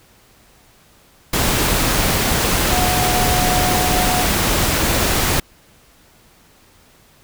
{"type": "tone in noise", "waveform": "sine", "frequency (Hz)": 728, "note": "F#5", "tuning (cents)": -28, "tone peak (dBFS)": -20, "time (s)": [2.71, 4.25], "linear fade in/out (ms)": 5, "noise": "pink", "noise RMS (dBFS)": -17, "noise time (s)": [1.33, 5.4], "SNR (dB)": -6, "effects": ["pink hiss -51 dBFS RMS until 7.23 s"]}